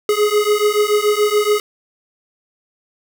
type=beating tone pair; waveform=square; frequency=415.3 / 422.3 Hz; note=G#4 / G#4; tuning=0 / +29 cents; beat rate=7 Hz; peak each=-17 dBFS; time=0.09-1.6 s; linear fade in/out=2 ms; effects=none